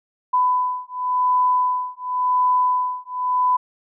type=beating tone pair; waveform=sine; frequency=1000 / 1000.92 Hz; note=B5 / B5; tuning=+21 / +23 cents; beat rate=0.92 Hz; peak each=-20 / -20 dBFS; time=0.33-3.57 s; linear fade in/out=10 ms; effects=none